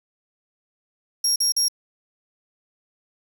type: tone bursts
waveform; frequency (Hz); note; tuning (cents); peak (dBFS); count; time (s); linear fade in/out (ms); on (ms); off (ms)
30% pulse; 5588; F8; 0; -14; 3; 1.24-1.684; 5; 120; 42
effects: none